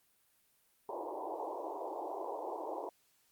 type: band-pass noise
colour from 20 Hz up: white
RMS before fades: -41 dBFS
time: 0.89-2.89 s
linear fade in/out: 2 ms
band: 310 to 1000 Hz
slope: 96 dB/octave
effects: white hiss -72 dBFS RMS until 3.31 s + Opus 32 kbps